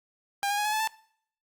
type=tone with pitch steps; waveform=sawtooth; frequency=802 / 817.4 / 833.2 / 849.2 / 865.5 / 882.2 Hz; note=G5 / G#5 / G#5 / G#5 / A5 / A5; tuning=+39 / -28 / +5 / +38 / -29 / +4 cents; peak=-22 dBFS; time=0.43-0.874 s; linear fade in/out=0 ms; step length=74 ms; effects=noise-tail reverb RT60 0.6 s tail -21 dB re dry + Opus 48 kbps